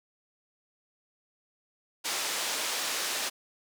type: band-pass noise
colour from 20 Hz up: white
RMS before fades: -32 dBFS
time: 2.04-3.3 s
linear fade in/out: 20 ms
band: 360 to 7100 Hz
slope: 12 dB/octave
effects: none